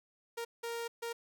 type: tone bursts at uneven times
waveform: sawtooth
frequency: 466.2 Hz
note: A#4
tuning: in tune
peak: -33 dBFS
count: 3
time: 0.37-0.45 / 0.63-0.88 / 1.02-1.13 s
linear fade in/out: 10 ms
effects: none

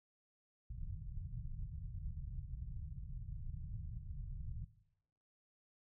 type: low-pass noise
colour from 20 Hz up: pink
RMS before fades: -45 dBFS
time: 0.7-4.65 s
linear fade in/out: 10 ms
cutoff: 150 Hz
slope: 48 dB/octave
effects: noise-tail reverb RT60 0.8 s tail -17 dB re dry

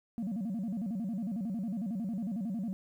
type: tone with vibrato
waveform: sine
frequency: 208.5 Hz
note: G#3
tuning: 7 cents sharp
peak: -30 dBFS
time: 0.18-2.73 s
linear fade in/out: 0 ms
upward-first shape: square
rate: 11 Hz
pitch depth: 190 cents each way
effects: tanh soft clip ceiling -31 dBFS + 11-bit

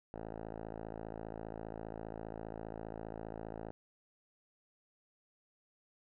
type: tone with low-pass filter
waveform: 5% pulse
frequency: 55 Hz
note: A1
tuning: in tune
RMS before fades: -45 dBFS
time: 0.14-3.71 s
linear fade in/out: 0 ms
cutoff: 920 Hz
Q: 1.5
effects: none

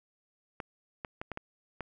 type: clicks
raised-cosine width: 0.5 ms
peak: -22 dBFS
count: 6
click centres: 0.602 / 1.048 / 1.215 / 1.317 / 1.374 / 1.807 s
effects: none

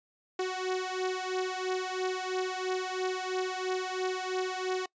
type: beating tone pair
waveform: sawtooth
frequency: 370 / 373 Hz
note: F#4 / F#4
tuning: 0 / +14 cents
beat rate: 3 Hz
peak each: -29 / -30 dBFS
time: 0.39-4.86 s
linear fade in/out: 5 ms
effects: noise-tail reverb RT60 0.1 s tail -24 dB re dry + resampled to 16000 Hz

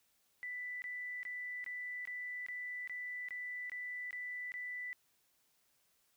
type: tone bursts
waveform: sine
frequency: 1983 Hz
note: B6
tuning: 7 cents sharp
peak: -40 dBFS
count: 11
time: 0.43-4.93 s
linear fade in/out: 0 ms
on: 390 ms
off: 21 ms
effects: white hiss -75 dBFS RMS until 6.16 s

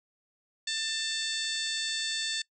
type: harmonic tone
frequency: 891 Hz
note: A5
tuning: 22 cents sharp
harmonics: 2 / 3 / 4 / 5 / 6 / 7 / 8 / 9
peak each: -37 / -42 / -34 / -35 / -43 / -46 / -41 / -42 dBFS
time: 0.67-2.42 s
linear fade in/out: 5 ms
effects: noise-tail reverb RT60 0.1 s tail -23 dB re dry

